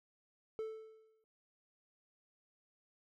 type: tone with exponential decay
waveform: triangle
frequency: 440 Hz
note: A4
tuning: in tune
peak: -34 dBFS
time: 0.59-1.24 s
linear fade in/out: 0 ms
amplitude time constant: 140 ms
effects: none